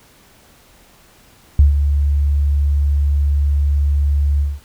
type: tone with ADSR envelope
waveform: sine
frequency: 71.7 Hz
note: D2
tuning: 41 cents flat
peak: -4 dBFS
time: 1.59-4.6 s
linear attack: 3 ms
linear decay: 130 ms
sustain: -8 dB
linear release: 200 ms
effects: pink hiss -49 dBFS RMS until 4.64 s